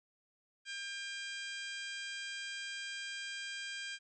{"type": "harmonic tone with a mistuned harmonic", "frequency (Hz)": 800, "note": "G5", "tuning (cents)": 35, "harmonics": [2, 3, 4, 5, 6, 7, 8, 9, 10], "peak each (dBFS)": [-44, -47, -46, -57, -50, -58, -57, -59, -55], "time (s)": [0.65, 3.99], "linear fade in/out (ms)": 50, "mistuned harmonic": 5, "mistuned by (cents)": -30, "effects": []}